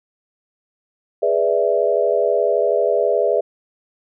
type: chord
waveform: sine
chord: E dominant seventh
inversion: first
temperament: equal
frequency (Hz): 415.3 / 493.9 / 587.3 / 659.3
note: G#4 / B4 / D5 / E5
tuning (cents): 0 / 0 / 0 / 0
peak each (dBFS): -20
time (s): 1.22-3.41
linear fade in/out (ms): 10
effects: none